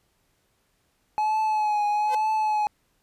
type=tone with vibrato; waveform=triangle; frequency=850 Hz; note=G#5; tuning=40 cents sharp; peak=-19 dBFS; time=1.18-2.67 s; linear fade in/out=0 ms; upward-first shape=triangle; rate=1.1 Hz; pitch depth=46 cents each way
type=tone with exponential growth; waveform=sawtooth; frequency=512 Hz; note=C5; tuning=38 cents flat; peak=-24 dBFS; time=2.04-2.15 s; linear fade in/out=5 ms; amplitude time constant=22 ms
effects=pink hiss -69 dBFS RMS until 3.02 s + resampled to 32000 Hz